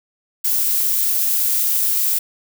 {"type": "noise", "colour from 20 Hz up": "violet", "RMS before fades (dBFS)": -18, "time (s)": [0.44, 2.19], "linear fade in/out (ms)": 10, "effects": []}